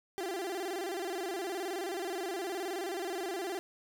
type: tone with vibrato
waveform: 30% pulse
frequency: 367 Hz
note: F#4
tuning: 14 cents flat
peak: -32 dBFS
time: 0.18-3.59 s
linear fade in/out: 0 ms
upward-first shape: square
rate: 19 Hz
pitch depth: 120 cents each way
effects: none